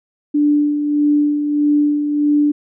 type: tone with tremolo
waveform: sine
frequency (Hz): 294.1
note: D4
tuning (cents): +3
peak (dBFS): -10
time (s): 0.34-2.52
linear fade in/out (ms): 10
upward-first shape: sine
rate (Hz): 1.6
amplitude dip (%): 50
effects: none